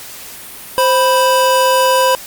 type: tone pair together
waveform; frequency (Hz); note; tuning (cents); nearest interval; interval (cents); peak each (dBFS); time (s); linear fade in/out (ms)
square; 523.3 / 987.9; C5 / B5; 0 / 0; major seventh; 1100; -13; 0.78-2.15; 0
effects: white hiss -32 dBFS RMS until 2.26 s + Opus 48 kbps